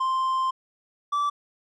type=tone pair in turn; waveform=triangle; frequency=1046.5 / 1160.4 Hz; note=C6 / D6; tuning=0 / -21 cents; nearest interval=major second; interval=179 cents; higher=second; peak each=-20 dBFS; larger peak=neither; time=0-0.51 / 1.12-1.3 s; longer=first; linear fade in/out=10 ms; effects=resampled to 22050 Hz